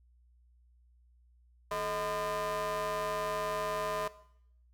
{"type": "ring-modulated tone", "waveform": "30% pulse", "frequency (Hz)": 196, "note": "G3", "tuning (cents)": 0, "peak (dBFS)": -27, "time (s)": [1.71, 4.08], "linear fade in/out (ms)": 5, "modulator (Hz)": 824, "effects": ["noise-tail reverb RT60 0.7 s tail -17 dB re dry", "added 60 Hz sine -61 dBFS peak until 4.73 s"]}